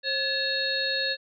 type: harmonic tone with a mistuned harmonic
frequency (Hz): 538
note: C5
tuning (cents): +48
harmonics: 1 / 3 / 5 / 7 / 8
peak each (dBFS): -33 / -29 / -37 / -32 / -29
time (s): 0.03-1.17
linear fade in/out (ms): 50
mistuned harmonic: 3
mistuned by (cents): +100
effects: none